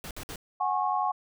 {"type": "noise bursts", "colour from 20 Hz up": "pink", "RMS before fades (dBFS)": -39, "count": 3, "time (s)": [0.04, 0.358], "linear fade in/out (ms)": 0, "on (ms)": 68, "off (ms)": 57}
{"type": "chord", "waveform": "sine", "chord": "F# suspended second", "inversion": "none", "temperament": "equal with one note detuned", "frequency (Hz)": [740, 830.6, 1092.2], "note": ["F#5", "G#5", "C#6"], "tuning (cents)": [0, 0, -26], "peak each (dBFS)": -29, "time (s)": [0.6, 1.12], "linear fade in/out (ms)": 10}
{"effects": []}